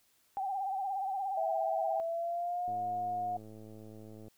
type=tone with vibrato; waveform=sine; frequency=779 Hz; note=G5; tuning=11 cents flat; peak=-32 dBFS; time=0.37-2 s; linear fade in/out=0 ms; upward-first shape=sine; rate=17 Hz; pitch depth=66 cents each way
type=tone with pitch glide; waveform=sine; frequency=656 to 719.5 Hz; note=E5 to F#5; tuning=-9 to -49 cents; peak=-32 dBFS; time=1.37-3.37 s; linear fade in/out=5 ms; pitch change=+160 cents; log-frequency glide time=1.96-2.69 s
type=click train; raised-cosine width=2 ms; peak=-38 dBFS; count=174; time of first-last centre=2.68-4.282 s; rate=108 Hz
effects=white hiss -70 dBFS RMS until 4.37 s